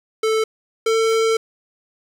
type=tone pair in turn; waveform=square; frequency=440 / 448.2 Hz; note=A4 / A4; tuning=0 / +32 cents; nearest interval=unison; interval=32 cents; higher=second; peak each=-17 / -16 dBFS; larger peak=second; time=0.23-0.44 / 0.86-1.37 s; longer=second; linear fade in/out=5 ms; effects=low-pass 9000 Hz 12 dB/octave + 7-bit